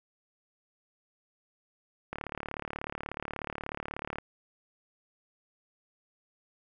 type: click train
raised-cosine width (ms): 0.5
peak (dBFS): -20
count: 76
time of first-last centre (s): 2.13-4.185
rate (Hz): 36.5
effects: none